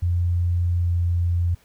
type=tone with pitch glide; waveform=sine; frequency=87.31 to 86.71 Hz; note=F2 to F2; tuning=0 to -12 cents; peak=-18 dBFS; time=0.02-1.55 s; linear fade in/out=10 ms; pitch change=-12 cents; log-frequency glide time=0.8-0.88 s; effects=pink hiss -58 dBFS RMS until 1.64 s